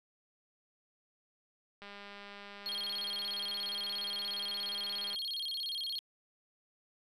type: click train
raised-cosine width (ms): 0.3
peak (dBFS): -33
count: 673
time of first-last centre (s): 1.82-5.147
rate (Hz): 202
type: tone with vibrato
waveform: triangle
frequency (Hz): 3728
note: A#7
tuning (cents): -1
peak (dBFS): -34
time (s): 2.66-5.99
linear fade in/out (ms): 0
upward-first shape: square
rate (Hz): 17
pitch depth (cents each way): 250
effects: resampled to 32000 Hz